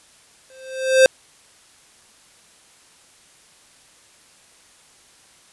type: tone with exponential growth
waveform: square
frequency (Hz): 524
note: C5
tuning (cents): +2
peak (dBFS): -7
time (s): 0.5-1.06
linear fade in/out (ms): 1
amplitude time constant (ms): 120
effects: white hiss -52 dBFS RMS until 5.52 s + resampled to 24000 Hz